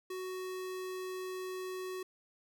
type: tone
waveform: square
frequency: 371.4 Hz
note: F#4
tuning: 7 cents sharp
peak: -39 dBFS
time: 0.1-2.03 s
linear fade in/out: 5 ms
effects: none

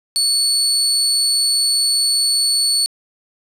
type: tone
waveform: 30% pulse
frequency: 4435 Hz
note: C#8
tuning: in tune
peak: -11 dBFS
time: 0.16-2.86 s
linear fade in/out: 0 ms
effects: resampled to 32000 Hz + 7-bit

